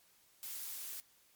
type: noise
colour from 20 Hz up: blue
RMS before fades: -44 dBFS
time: 0.43-1 s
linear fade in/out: 0 ms
effects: white hiss -68 dBFS RMS until 1.35 s + MP3 96 kbps